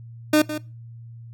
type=tone with echo; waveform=30% pulse; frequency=304.6 Hz; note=D#4; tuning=37 cents flat; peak=-11 dBFS; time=0.33-0.42 s; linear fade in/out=5 ms; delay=160 ms; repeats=1; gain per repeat=-12 dB; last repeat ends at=0.58 s; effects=noise-tail reverb RT60 0.3 s tail -20 dB re dry + added 116 Hz sine -38 dBFS peak until 1.33 s